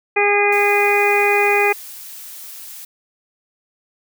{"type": "harmonic tone", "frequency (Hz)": 408.8, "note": "G#4", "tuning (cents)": -27, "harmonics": [1, 2, 3, 4, 5, 6], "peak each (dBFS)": [-17, -19, -26, -26, -20, -18], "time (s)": [0.16, 1.73], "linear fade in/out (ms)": 10}
{"type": "noise", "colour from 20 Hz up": "blue", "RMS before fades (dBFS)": -35, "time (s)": [0.52, 2.85], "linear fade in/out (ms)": 5}
{"effects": []}